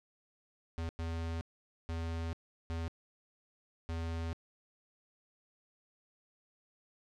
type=tone bursts at uneven times; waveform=square; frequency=82.6 Hz; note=E2; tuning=4 cents sharp; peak=-36 dBFS; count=5; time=0.78-0.89 / 0.99-1.41 / 1.89-2.33 / 2.7-2.88 / 3.89-4.33 s; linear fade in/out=0 ms; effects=low-pass 6000 Hz 12 dB/octave + 12-bit